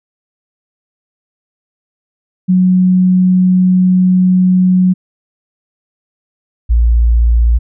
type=tone pair in turn; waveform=sine; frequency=183.7 / 57.86 Hz; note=F#3 / A#1; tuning=-12 / -12 cents; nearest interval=octave + minor sixth; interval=2000 cents; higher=first; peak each=-6 dBFS; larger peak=neither; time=2.48-4.94 / 6.69-7.59 s; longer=first; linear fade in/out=20 ms; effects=none